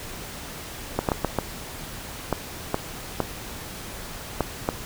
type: clicks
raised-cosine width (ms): 1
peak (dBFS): -7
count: 10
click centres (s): 0.99 / 1.088 / 1.118 / 1.247 / 1.387 / 2.327 / 2.744 / 3.203 / 4.407 / 4.689
effects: pink hiss -37 dBFS RMS until 4.85 s